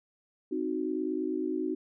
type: chord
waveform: sine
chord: C diminished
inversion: none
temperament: equal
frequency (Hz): 261.6 / 311.1 / 370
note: C4 / Eb4 / Gb4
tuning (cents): 0 / 0 / 0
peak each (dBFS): -35 / -32 / -33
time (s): 0.51-1.75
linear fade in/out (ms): 10
effects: none